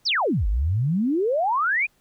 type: exponential two-way sweep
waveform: sine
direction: down then up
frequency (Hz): 5980 to 46.26 to 2534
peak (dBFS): -19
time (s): 0.05-1.87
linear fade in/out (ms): 20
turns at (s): 0.47
effects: pink hiss -64 dBFS RMS until 2 s